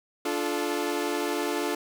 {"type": "chord", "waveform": "sawtooth", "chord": "D minor", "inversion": "none", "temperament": "equal with one note detuned", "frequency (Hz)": [293.7, 349.2, 434.7], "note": ["D4", "F4", "A4"], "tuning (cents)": [0, 0, -21], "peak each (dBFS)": -27, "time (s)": [0.25, 1.75], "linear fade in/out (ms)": 5, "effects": []}